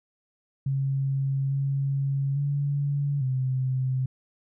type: tone with pitch steps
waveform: sine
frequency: 136.3 / 137.9 / 142.4 / 130.1 Hz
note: C#3 / C#3 / C#3 / C3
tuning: -29 / -9 / +47 / -9 cents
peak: -23 dBFS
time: 0.66-4.06 s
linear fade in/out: 5 ms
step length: 850 ms
effects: none